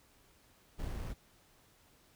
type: noise with sample-and-hold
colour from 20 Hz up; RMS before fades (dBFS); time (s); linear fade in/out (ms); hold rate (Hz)
brown; -39; 0.78-1.14; 20; 3675
effects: pink hiss -66 dBFS RMS until 2.15 s